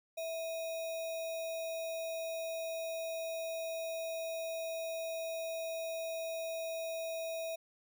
sine tone with sample-and-hold, 654 Hz, E5, 14 cents flat, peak -36 dBFS, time 0.17-7.56 s, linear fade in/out 10 ms, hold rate 3150 Hz, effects none

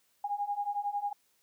sine beating tone pair, 810 / 821 Hz, G#5 / G#5, -43 / -20 cents, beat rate 11 Hz, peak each -35 / -33 dBFS, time 0.24-1.13 s, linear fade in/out 5 ms, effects white hiss -71 dBFS RMS until 1.42 s + high-pass 80 Hz 12 dB/octave

